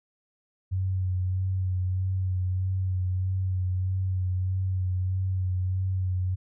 sine tone with vibrato, 93 Hz, F#2, 9 cents sharp, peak -24 dBFS, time 0.71-6.36 s, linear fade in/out 20 ms, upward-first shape sine, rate 1.6 Hz, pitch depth 25 cents each way, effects none

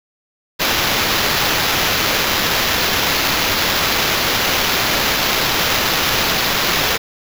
violet noise with sample-and-hold, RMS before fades -17 dBFS, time 0.59-6.98 s, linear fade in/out 20 ms, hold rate 8820 Hz, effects none

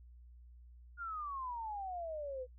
sine exponential sweep, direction down, 1437 to 493.9 Hz, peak -39 dBFS, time 0.97-2.47 s, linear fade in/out 50 ms, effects noise-tail reverb RT60 0.1 s tail -25 dB re dry + added 60 Hz sine -54 dBFS peak until 2.58 s

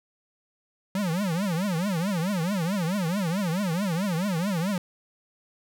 square tone with vibrato, 182.5 Hz, F#3, 24 cents flat, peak -25 dBFS, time 0.95-4.78 s, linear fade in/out 2 ms, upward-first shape triangle, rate 4.6 Hz, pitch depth 280 cents each way, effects none

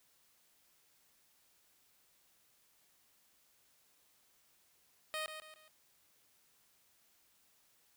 10% pulse tone with echo, 622.3 Hz, D#5, in tune, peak -29 dBFS, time 5.14-5.26 s, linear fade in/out 0 ms, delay 140 ms, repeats 3, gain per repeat -8 dB, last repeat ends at 5.68 s, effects white hiss -71 dBFS RMS until 7.96 s

